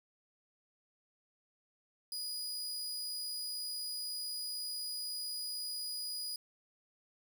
sawtooth tone, 4919 Hz, D#8, 21 cents flat, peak -35 dBFS, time 2.12-6.36 s, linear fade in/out 2 ms, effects none

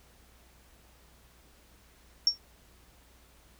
sine tone with exponential decay, 5500 Hz, F8, 27 cents flat, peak -16 dBFS, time 2.27-2.38 s, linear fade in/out 1 ms, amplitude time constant 22 ms, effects added 60 Hz sine -61 dBFS peak until 3.59 s + pink hiss -61 dBFS RMS until 3.59 s

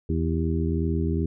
harmonic tone with a mistuned harmonic, 82.41 Hz, E2, in tune, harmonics 1 / 2 / 3 / 4 / 5, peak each -25 / -28 / -30 / -31 / -32 dBFS, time 0.09-1.26 s, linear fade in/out 5 ms, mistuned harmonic 5, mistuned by -60 cents, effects none

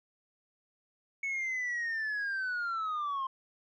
sine linear sweep, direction down, 2217 to 1046.5 Hz, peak -29 dBFS, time 1.23-3.27 s, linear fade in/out 5 ms, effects tanh soft clip ceiling -30 dBFS

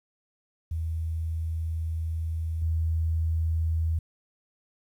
sine tone with level steps, 81.1 Hz, E2, 28 cents flat, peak -27 / -23 dBFS, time 0.71-3.99 s, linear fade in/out 5 ms, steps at 2.62 s, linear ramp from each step 2 ms, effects 10-bit

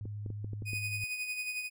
sine tone with vibrato, 103.83 Hz, G#2, in tune, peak -37 dBFS, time 0.01-1.04 s, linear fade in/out 0 ms, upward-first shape sine, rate 14 Hz, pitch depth 13 cents each way
clicks, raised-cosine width 3 ms, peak -30 dBFS, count 7, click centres 0.055 / 0.262 / 0.303 / 0.445 / 0.533 / 0.622 / 0.733 s
40% pulse tone with tremolo, 2489 Hz, D#7, in tune, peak -32 dBFS, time 0.65-1.7 s, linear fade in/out 50 ms, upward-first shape sine, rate 11 Hz, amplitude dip 50%
effects none

